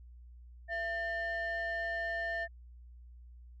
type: tone pair together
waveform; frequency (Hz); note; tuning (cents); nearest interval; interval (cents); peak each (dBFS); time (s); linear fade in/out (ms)
sine; 674.2 / 1796; E5 / A6; +39 / +35; octave + perfect fourth; 1696; -35 / -33; 0.68-2.48; 50
effects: tanh soft clip ceiling -30 dBFS + added 60 Hz sine -50 dBFS peak until 3.6 s